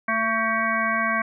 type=harmonic tone with a mistuned harmonic; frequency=224.3 Hz; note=A3; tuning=34 cents sharp; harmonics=1 / 3 / 5 / 7 / 9 / 10; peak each=-30 / -29 / -25 / -26 / -29 / -29 dBFS; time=0.08-1.22 s; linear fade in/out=5 ms; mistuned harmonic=9; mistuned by=-72 cents; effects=none